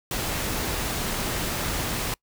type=noise; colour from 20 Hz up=pink; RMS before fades=-28 dBFS; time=0.11-2.14 s; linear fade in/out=2 ms; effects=noise-tail reverb RT60 0.1 s tail -25 dB re dry